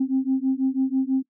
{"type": "beating tone pair", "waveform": "sine", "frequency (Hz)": [261.6, 267.7], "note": ["C4", "C4"], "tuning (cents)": [0, 40], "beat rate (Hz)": 6.1, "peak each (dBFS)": -22, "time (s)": [0, 1.23], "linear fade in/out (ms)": 10, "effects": ["noise-tail reverb RT60 0.1 s tail -20 dB re dry", "tanh soft clip ceiling -13 dBFS"]}